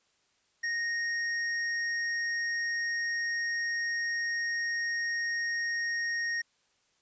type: tone with hard clipping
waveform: sine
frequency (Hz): 1862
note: A#6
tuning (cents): -2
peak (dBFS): -31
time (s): 0.63-6.42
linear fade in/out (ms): 10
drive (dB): 13
effects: white hiss -71 dBFS RMS until 7.01 s + resampled to 16000 Hz